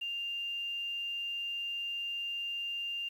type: tone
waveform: sine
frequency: 2795 Hz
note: F7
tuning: 1 cent sharp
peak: -34 dBFS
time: 0.01-3.09 s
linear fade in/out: 10 ms
effects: 10-bit